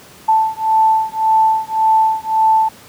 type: beating tone pair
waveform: sine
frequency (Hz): 880 / 881.8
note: A5 / A5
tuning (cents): 0 / +4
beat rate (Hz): 1.8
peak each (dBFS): -14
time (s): 0.28-2.69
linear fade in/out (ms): 10
effects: pink hiss -41 dBFS RMS until 2.88 s + high-pass 100 Hz 12 dB/octave